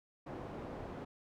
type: low-pass noise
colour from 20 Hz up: white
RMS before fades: -45 dBFS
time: 0.26-1.05 s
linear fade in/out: 10 ms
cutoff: 600 Hz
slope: 12 dB/octave
effects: none